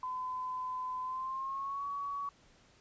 sine tone with pitch glide, 1016 to 1127.3 Hz, B5 to C#6, +49 to +29 cents, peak -35 dBFS, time 0.03-2.29 s, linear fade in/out 2 ms, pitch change +180 cents, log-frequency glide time 1.02-1.85 s, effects pink hiss -64 dBFS RMS until 2.8 s + resampled to 16000 Hz

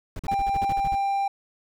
brown noise bursts, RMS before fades -32 dBFS, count 11, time 0.16-0.953 s, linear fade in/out 2 ms, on 33 ms, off 43 ms
triangle tone, 792 Hz, G5, 18 cents sharp, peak -20 dBFS, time 0.28-1.28 s, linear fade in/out 5 ms
effects none

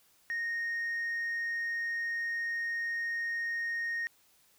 sine tone, 1857 Hz, A#6, 7 cents flat, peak -29 dBFS, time 0.3-4.07 s, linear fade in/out 0 ms, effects tanh soft clip ceiling -30 dBFS + white hiss -66 dBFS RMS until 4.58 s

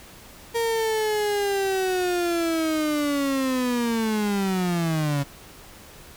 35% pulse linear sweep, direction down, 466.2 to 138.59 Hz, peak -20 dBFS, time 0.54-5.24 s, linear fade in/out 20 ms, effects pink hiss -46 dBFS RMS until 6.16 s

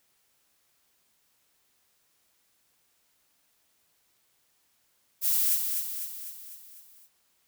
violet noise with echo, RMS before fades -25 dBFS, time 5.21-5.59 s, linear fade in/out 50 ms, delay 250 ms, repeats 6, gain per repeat -5 dB, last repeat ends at 7.09 s, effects white hiss -70 dBFS RMS until 7.47 s

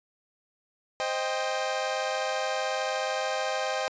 sawtooth chord, C minor, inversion none, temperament equal with one note detuned, 523.3 / 622.3 / 791.7 Hz, C5 / Eb5 / G5, 0 / 0 / +17 cents, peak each -28 dBFS, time 1-3.88 s, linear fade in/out 0 ms, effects resampled to 16000 Hz

